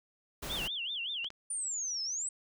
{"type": "noise", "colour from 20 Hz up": "pink", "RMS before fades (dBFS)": -40, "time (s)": [0.42, 0.68], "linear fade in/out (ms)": 10}
{"type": "tone with vibrato", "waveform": "sine", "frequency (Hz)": 3136, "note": "G7", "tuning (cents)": 0, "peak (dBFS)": -34, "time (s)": [0.49, 1.29], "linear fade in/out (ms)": 20, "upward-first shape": "sine", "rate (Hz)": 5.2, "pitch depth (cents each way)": 250}
{"type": "clicks", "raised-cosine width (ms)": 0.2, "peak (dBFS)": -28, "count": 2, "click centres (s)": [1.245, 1.304]}
{"type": "exponential two-way sweep", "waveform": "sine", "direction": "down then up", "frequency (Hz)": [9397, 5130, 8230], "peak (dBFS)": -33, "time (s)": [1.5, 2.29], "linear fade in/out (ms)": 5, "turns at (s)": 2.03}
{"effects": []}